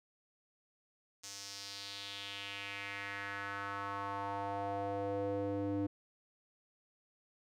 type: tone with band-pass filter sweep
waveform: square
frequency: 100 Hz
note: G2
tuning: 35 cents sharp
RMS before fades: -40 dBFS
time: 1.23-5.87 s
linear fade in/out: 10 ms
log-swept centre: 6300 to 340 Hz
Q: 2.8
effects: none